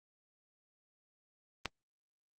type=click; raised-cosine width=0.2 ms; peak=-16 dBFS; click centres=1.657 s; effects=Opus 24 kbps